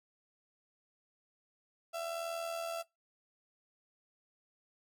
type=tone with amplitude modulation; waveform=35% pulse; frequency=670 Hz; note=E5; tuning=28 cents sharp; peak=-33 dBFS; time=1.93-2.83 s; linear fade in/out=20 ms; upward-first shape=sine; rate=80.9 Hz; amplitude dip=50%; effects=noise-tail reverb RT60 0.2 s tail -23 dB re dry + AAC 64 kbps